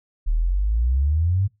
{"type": "exponential sweep", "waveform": "sine", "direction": "up", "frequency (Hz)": [36.71, 101.9], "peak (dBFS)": -17, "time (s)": [0.26, 1.48], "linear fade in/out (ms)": 20, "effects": ["noise-tail reverb RT60 0.2 s tail -20 dB re dry"]}